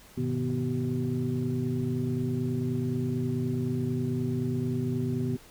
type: tone cluster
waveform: sine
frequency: 102.2 / 126.2 / 155.6 / 246.6 / 382.1 Hz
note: G#2 / B2 / D#3 / B3 / G4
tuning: -27 / +38 / 0 / -2 / -44 cents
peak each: -38 / -30 / -34 / -30 / -35 dBFS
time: 0.17-5.37 s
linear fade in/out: 10 ms
effects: tanh soft clip ceiling -17 dBFS + pink hiss -53 dBFS RMS until 5.5 s